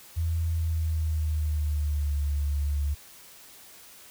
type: tone with pitch glide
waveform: sine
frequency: 82.41 to 72.16 Hz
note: E2 to D2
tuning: 0 to -30 cents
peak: -24 dBFS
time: 0.16-2.95 s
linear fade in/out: 20 ms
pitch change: -230 cents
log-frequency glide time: 0.49-2.19 s
effects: white hiss -50 dBFS RMS until 4.1 s